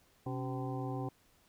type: harmonic tone with a mistuned harmonic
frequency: 128.3 Hz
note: C3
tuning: 34 cents flat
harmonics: 1 / 2 / 3 / 4 / 6 / 7 / 8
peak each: -38 / -41 / -44 / -47 / -44 / -53 / -50 dBFS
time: 0.26-1.09 s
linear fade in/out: 5 ms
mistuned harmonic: 2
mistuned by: +140 cents
effects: pink hiss -68 dBFS RMS until 1.48 s